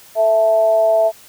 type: tone with amplitude modulation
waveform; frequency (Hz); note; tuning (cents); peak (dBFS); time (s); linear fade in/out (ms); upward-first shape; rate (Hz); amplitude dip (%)
sine; 659.3; E5; 0; -8; 0.15-1.12; 50; sine; 219; 55
effects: white hiss -44 dBFS RMS until 1.28 s